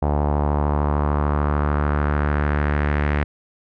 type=tone with low-pass filter sweep; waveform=sawtooth; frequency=73.42 Hz; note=D2; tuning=in tune; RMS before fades=-20 dBFS; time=0.02-3.24 s; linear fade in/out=5 ms; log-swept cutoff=810 to 2000 Hz; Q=2.6; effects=none